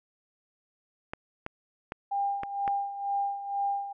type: clicks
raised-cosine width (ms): 0.5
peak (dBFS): -19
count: 5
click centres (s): 1.135 / 1.464 / 1.921 / 2.434 / 2.678
type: tone with tremolo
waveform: sine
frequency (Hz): 800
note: G5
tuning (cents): +35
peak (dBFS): -25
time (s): 2.11-3.93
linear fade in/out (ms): 10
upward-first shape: sine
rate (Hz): 2.1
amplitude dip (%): 70
effects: none